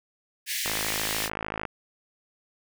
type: high-pass noise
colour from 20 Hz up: pink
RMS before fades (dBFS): -30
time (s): 0.46-1.3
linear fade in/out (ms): 50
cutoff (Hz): 1700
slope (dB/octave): 96
type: click train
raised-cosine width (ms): 0.5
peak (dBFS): -15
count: 54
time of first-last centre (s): 0.66-1.653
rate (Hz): 53.4
effects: none